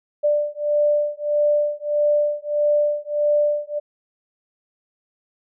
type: beating tone pair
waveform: sine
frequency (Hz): 590 / 591.6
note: D5 / D5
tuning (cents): +8 / +13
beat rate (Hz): 1.6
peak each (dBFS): -20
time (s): 0.23-3.8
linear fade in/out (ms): 20
effects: none